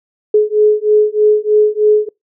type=beating tone pair; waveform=sine; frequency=422.3 / 425.5 Hz; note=G#4 / G#4; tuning=+29 / +42 cents; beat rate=3.2 Hz; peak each=-11 dBFS; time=0.34-2.09 s; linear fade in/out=5 ms; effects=noise-tail reverb RT60 0.2 s tail -26 dB re dry